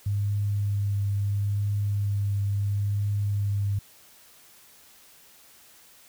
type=tone with vibrato; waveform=sine; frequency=101.3 Hz; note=G#2; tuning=43 cents flat; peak=-23 dBFS; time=0.06-3.79 s; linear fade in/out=5 ms; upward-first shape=triangle; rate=0.74 Hz; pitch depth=17 cents each way; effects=white hiss -54 dBFS RMS until 6.08 s